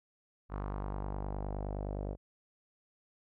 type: tone with low-pass filter sweep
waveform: sawtooth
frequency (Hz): 49.69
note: G1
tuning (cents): +24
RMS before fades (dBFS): -38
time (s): 0.49-2.17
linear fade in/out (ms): 50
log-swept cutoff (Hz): 1200 to 570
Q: 2.3
effects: none